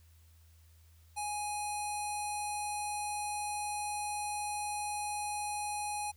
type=tone with low-pass filter; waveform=square; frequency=832 Hz; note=G#5; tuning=3 cents sharp; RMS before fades=-37 dBFS; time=1.16-6.12 s; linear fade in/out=20 ms; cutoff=10000 Hz; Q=7.8; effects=added 81 Hz sine -58 dBFS peak until 6.16 s + white hiss -69 dBFS RMS until 6.16 s